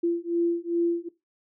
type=beating tone pair; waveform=sine; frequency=340 / 342.5 Hz; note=F4 / F4; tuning=-46 / -34 cents; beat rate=2.5 Hz; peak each=-26 dBFS; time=0.03-1.09 s; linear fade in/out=10 ms; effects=noise-tail reverb RT60 0.2 s tail -17 dB re dry